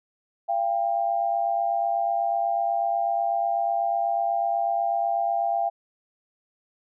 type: tone pair together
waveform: sine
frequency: 686 / 794.1 Hz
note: F5 / G5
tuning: -31 / +22 cents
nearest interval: minor third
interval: 253 cents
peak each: -24 / -25 dBFS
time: 0.48-5.7 s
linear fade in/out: 20 ms
effects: none